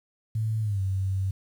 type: tone with pitch glide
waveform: sine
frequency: 110 to 95.76 Hz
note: A2 to G2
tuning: 0 to -40 cents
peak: -24 dBFS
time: 0.35-1.31 s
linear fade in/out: 5 ms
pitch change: -240 cents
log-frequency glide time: 0.61-0.81 s
effects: 9-bit